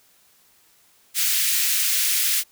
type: high-pass noise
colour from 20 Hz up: white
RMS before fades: -21 dBFS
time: 1.14-2.44 s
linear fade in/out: 50 ms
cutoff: 1800 Hz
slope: 24 dB/octave
effects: white hiss -58 dBFS RMS until 2.51 s